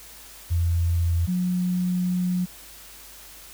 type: tone pair in turn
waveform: sine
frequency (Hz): 85.1 / 180.32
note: F2 / F#3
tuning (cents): -44 / -44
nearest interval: octave + minor second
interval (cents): 1300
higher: second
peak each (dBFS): -19 / -21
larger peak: first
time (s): 0.5-1.27 / 1.27-2.46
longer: second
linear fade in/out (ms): 20
effects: added 50 Hz sine -53 dBFS peak until 3.53 s + white hiss -45 dBFS RMS until 3.53 s